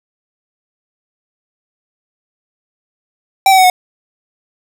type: tone with pitch steps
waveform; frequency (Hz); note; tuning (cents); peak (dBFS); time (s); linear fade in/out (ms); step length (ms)
square; 777 / 761.4 / 746.2 / 731.3; G5 / F#5 / F#5 / F#5; -16 / +49 / +14 / -20; -6; 3.46-3.7; 2; 60
effects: none